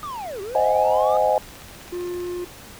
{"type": "linear two-way sweep", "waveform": "triangle", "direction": "down then up", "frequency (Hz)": [1244.5, 370, 1244.5], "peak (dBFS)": -27, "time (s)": [0.03, 1.17], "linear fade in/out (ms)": 0, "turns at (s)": 0.41}
{"type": "chord", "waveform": "sine", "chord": "Ab dominant seventh", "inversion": "first", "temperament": "just", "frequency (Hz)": [519.1, 623, 747.5, 830.6], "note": ["C5", "Eb5", "Gb5", "Ab5"], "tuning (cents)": [-14, 2, 17, 0], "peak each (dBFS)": [-22, -20, -24, -21], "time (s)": [0.55, 1.38], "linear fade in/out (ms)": 2}
{"type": "click train", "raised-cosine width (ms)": 0.2, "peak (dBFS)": -26, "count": 15, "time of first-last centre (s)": [1.36, 2.269], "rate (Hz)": 15.4}
{"type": "tone", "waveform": "triangle", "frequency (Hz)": 354.4, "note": "F4", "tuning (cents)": 25, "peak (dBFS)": -24, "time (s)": [1.92, 2.45], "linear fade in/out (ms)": 10}
{"effects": ["pink hiss -42 dBFS RMS until 2.79 s"]}